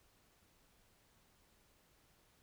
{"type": "silence", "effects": ["pink hiss -71 dBFS RMS until 2.42 s"]}